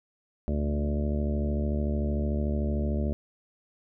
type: harmonic tone with a mistuned harmonic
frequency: 73.42 Hz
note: D2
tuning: in tune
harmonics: 1 / 2 / 3 / 4 / 5 / 6 / 7 / 8 / 9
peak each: -27 / -36 / -31 / -40 / -38 / -43 / -47 / -38 / -46 dBFS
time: 0.48-3.13 s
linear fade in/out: 0 ms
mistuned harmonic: 2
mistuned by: -18 cents
effects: none